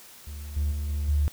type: tone with level steps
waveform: triangle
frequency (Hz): 73.42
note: D2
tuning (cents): 0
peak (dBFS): -33 / -20 / -25 / -23 / -16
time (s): 0.27-1.28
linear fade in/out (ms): 0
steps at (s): 0.56 / 0.71 / 0.89 / 1.08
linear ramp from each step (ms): 10
effects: tanh soft clip ceiling -18 dBFS + white hiss -49 dBFS RMS until 1.32 s